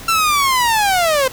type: linear sweep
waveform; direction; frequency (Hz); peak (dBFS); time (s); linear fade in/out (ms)
sawtooth; down; 1358 to 508; -9; 0.08-1.28; 5
effects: pink hiss -34 dBFS RMS until 1.32 s